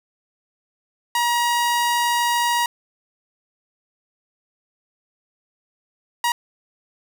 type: tone bursts at uneven times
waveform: sawtooth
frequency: 953 Hz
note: A#5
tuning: 38 cents sharp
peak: -14 dBFS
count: 2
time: 1.15-2.66 / 6.24-6.32 s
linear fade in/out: 2 ms
effects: none